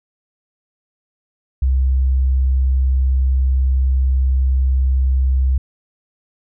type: tone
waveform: sine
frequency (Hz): 65.41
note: C2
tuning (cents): 0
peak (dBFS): -12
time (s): 1.62-5.58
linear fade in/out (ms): 5
effects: none